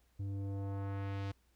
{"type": "tone with low-pass filter sweep", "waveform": "square", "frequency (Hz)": 98.7, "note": "G2", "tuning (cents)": 12, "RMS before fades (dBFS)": -39, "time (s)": [0.19, 1.32], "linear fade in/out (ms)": 10, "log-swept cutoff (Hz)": [210, 4600], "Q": 0.94, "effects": ["added 60 Hz sine -70 dBFS peak until 1.55 s", "pink hiss -75 dBFS RMS until 1.55 s"]}